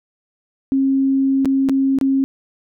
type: tone with dropouts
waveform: sine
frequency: 270 Hz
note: C#4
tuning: 45 cents flat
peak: -13 dBFS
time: 0.72-2.24 s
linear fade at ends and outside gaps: 0 ms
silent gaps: 1.448-1.456 / 1.688-1.695 / 1.987-2.012 s
effects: none